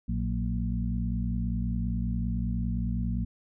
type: harmonic tone with a mistuned harmonic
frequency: 57.6 Hz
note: A#1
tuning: 20 cents flat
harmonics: 1 / 2 / 3 / 4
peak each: -30 / -33 / -33 / -34 dBFS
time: 0.08-3.25 s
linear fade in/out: 10 ms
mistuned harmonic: 3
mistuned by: +76 cents
effects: none